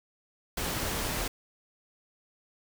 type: noise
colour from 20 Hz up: pink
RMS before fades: -32 dBFS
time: 0.57-1.28 s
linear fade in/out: 5 ms
effects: none